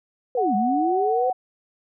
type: linear two-way sweep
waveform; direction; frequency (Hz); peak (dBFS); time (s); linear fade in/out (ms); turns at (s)
sine; down then up; 523.3 to 196 to 523.3; -21; 0.35-1.3; 2; 0.55
type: tone with pitch glide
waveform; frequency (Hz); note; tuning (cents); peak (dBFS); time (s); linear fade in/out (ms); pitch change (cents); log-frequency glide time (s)
sine; 740 to 746.4; F#5 to F#5; 0 to +15; -21; 0.37-1.33; 10; +15; 0.81-0.9
effects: none